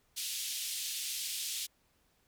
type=band-pass noise; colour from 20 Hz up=pink; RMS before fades=-38 dBFS; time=0.16-1.67 s; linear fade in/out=20 ms; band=3000 to 14000 Hz; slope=24 dB/octave; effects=pink hiss -72 dBFS RMS until 2.27 s